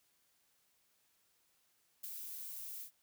violet noise with ADSR envelope, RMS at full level -43 dBFS, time 2.03-2.91 s, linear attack 12 ms, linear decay 20 ms, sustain -3 dB, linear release 93 ms, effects white hiss -75 dBFS RMS until 3.02 s

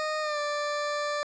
20% pulse tone with pitch glide, 617 to 588.5 Hz, D#5 to D5, -15 to +3 cents, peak -23 dBFS, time 0-1.23 s, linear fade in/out 0 ms, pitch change -82 cents, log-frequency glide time 0.21-0.39 s, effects resampled to 16000 Hz + 10-bit

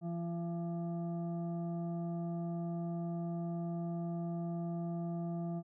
sine tone with frequency modulation, 169.5 Hz, E3, 49 cents sharp, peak -35 dBFS, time 0.01-5.63 s, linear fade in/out 50 ms, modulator 511 Hz, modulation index 0.66, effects none

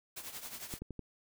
white noise with tremolo, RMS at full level -42 dBFS, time 0.16-0.79 s, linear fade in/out 10 ms, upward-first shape triangle, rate 11 Hz, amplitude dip 75%
clicks, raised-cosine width 3 ms, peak -29 dBFS, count 4, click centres 0.739 / 0.82 / 0.907 / 0.993 s
effects none

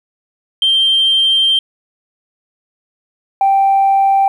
sine tone pair in turn, 3154 / 783.3 Hz, G7 / G5, +10 / -2 cents, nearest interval 2 octaves, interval 2412 cents, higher first, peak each -8 / -7 dBFS, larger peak second, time 0.62-1.59 / 3.41-4.28 s, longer first, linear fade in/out 2 ms, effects tanh soft clip ceiling -5 dBFS + 8-bit

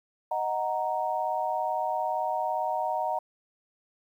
sine chord, D# minor, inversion none, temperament equal, 622.3 / 740 / 932.3 Hz, D#5 / F#5 / A#5, 0 / 0 / 0 cents, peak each -32 / -30 / -30 dBFS, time 0.31-3.19 s, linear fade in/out 5 ms, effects 10-bit

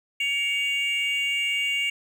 triangle tone pair together, 2249 / 2799 Hz, C#7 / F7, +24 / +3 cents, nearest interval major third, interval 379 cents, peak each -23 dBFS, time 0.2-1.9 s, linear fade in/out 5 ms, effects tanh soft clip ceiling -17 dBFS

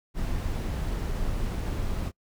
brown noise, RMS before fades -29 dBFS, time 0.14-2.12 s, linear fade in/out 50 ms, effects noise-tail reverb RT60 0.1 s tail -24 dB re dry

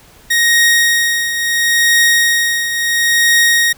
sawtooth tone with tremolo, 1872 Hz, A#6, 7 cents sharp, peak -4 dBFS, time 0.3-3.73 s, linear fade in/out 10 ms, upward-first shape triangle, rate 0.73 Hz, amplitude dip 65%, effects pink hiss -44 dBFS RMS until 3.77 s

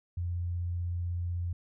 sine tone with vibrato, 87.31 Hz, F2, in tune, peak -30 dBFS, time 0.17-1.53 s, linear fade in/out 5 ms, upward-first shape triangle, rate 16 Hz, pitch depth 11 cents each way, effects none

